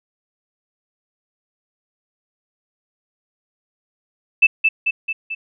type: tone with echo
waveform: sine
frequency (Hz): 2637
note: E7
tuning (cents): 0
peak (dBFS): -7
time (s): 4.42-4.47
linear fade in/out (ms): 10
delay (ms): 220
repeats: 4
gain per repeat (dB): -4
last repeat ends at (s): 5.35
effects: none